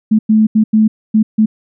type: tone bursts at uneven times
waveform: sine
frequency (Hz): 217.1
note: A3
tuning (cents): -23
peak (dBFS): -6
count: 6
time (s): 0.11-0.19 / 0.29-0.47 / 0.55-0.64 / 0.73-0.88 / 1.14-1.23 / 1.38-1.46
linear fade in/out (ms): 10
effects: none